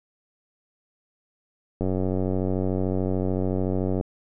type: click train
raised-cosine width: 2 ms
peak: -13 dBFS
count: 207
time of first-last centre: 1.81-4.011 s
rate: 93.6 Hz
effects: none